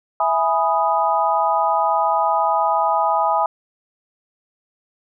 sine chord, E major seventh, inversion none, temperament equal, 659.3 / 830.6 / 987.8 / 1244.5 Hz, E5 / G#5 / B5 / D#6, 0 / 0 / 0 / 0 cents, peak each -22 / -19 / -21 / -22 dBFS, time 0.2-3.46 s, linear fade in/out 2 ms, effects none

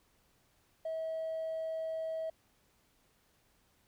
sine tone with hard clipping, 644 Hz, E5, 41 cents flat, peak -35 dBFS, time 0.85-2.3 s, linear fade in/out 5 ms, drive 1 dB, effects pink hiss -71 dBFS RMS until 3.87 s

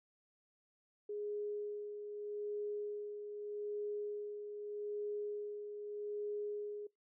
sine tone with tremolo, 415.3 Hz, G#4, in tune, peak -37 dBFS, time 1.09-6.87 s, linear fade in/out 5 ms, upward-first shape sine, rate 0.81 Hz, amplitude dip 50%, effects noise-tail reverb RT60 0.2 s tail -24 dB re dry

